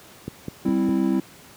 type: click train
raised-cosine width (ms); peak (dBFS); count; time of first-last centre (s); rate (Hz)
3; -15; 4; 0.28-0.889; 4.93
type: chord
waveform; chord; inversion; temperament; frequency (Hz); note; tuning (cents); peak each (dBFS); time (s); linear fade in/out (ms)
triangle; C major; second; equal; 196 / 261.6 / 329.6; G3 / C4 / E4; 0 / 0 / 0; -21; 0.65-1.2; 5
effects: pink hiss -47 dBFS RMS until 1.56 s + high-pass 100 Hz 12 dB/octave